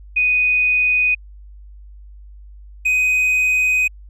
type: tone pair in turn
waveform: sine / triangle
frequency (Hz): 2489 / 2505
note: D#7 / D#7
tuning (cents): 0 / +11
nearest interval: unison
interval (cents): 11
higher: second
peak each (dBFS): -13 / -12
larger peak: second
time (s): 0.16-1.15 / 2.85-3.88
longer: second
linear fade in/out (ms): 10
effects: added 50 Hz sine -37 dBFS peak until 4.09 s + resampled to 32000 Hz